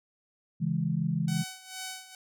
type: chord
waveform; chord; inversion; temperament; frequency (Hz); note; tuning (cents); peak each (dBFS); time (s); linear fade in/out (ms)
sine; C# minor; none; equal; 138.59 / 164.81 / 207.7; C#3 / E3 / G#3; 0 / 0 / 0; -32 / -28 / -33; 0.6-1.44; 20
type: tone with tremolo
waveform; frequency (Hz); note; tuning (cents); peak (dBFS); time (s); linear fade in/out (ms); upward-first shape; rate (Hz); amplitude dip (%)
5% pulse; 752; F#5; +28; -24; 1.28-2.15; 2; sine; 2.2; 80
effects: none